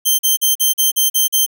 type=tone bursts; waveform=5% pulse; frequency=3136 Hz; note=G7; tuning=in tune; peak=-3 dBFS; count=8; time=0.05-1.464 s; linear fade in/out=20 ms; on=140 ms; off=42 ms; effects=none